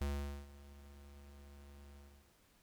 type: tone with ADSR envelope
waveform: square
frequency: 70.9 Hz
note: C#2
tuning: 40 cents sharp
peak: -35 dBFS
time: 0.01-2.32 s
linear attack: 3 ms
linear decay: 450 ms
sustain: -20 dB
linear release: 360 ms
effects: pink hiss -70 dBFS RMS until 2.62 s